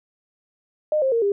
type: tone with pitch steps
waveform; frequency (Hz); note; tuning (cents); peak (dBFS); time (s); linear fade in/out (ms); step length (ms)
sine; 610 / 531 / 462.3 / 402.4; D#5 / C5 / A#4 / G4; -34 / +25 / -14 / +45; -17; 0.92-1.32; 2; 100
effects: none